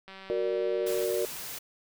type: click train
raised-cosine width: 0.3 ms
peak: -30 dBFS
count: 185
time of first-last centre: 0.08-1.038 s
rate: 192 Hz
type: chord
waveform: sine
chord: Gb augmented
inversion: none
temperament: equal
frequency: 370 / 466.2 / 587.3 Hz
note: Gb4 / Bb4 / D5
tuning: 0 / 0 / 0 cents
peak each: -30 / -30 / -32 dBFS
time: 0.3-1.25 s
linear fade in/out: 0 ms
type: noise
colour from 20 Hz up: white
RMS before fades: -39 dBFS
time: 0.86-1.59 s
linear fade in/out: 10 ms
effects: none